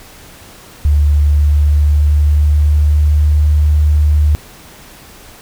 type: tone with pitch glide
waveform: sine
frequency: 73.42 to 75.09 Hz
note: D2 to D2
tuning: 0 to +39 cents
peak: -7 dBFS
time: 0.85-4.35 s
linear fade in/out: 0 ms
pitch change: +39 cents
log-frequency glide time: 1.21-3.44 s
effects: pink hiss -38 dBFS RMS until 5.41 s